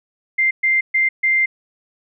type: tone bursts at uneven times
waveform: sine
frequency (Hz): 2093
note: C7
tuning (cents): 0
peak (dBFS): -13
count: 4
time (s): 0.38-0.51 / 0.63-0.81 / 0.94-1.09 / 1.23-1.46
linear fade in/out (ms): 10
effects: none